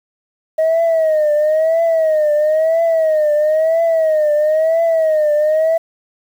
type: tone with vibrato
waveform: sine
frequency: 630 Hz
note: D#5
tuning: 21 cents sharp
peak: -9 dBFS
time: 0.58-5.78 s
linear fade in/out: 10 ms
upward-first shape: triangle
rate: 1 Hz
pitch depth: 110 cents each way
effects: tanh soft clip ceiling -9 dBFS + 7-bit